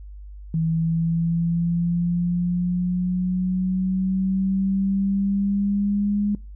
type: linear sweep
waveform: sine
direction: up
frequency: 161.6 to 205.9 Hz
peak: -19 dBFS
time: 0.54-6.35 s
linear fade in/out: 2 ms
effects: noise-tail reverb RT60 0.3 s tail -24 dB re dry + added 50 Hz sine -36 dBFS peak until 6.55 s